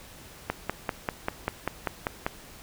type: click train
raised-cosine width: 0.5 ms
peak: -11 dBFS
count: 10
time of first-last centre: 0.5-2.265 s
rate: 5.1 Hz
effects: pink hiss -48 dBFS RMS until 2.62 s